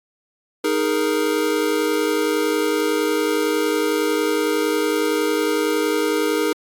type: chord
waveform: square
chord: D# suspended fourth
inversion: none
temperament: equal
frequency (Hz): 311.1 / 415.3 / 466.2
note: D#4 / G#4 / A#4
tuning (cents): 0 / 0 / 0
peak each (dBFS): -23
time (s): 0.64-6.53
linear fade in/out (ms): 5
effects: AAC 64 kbps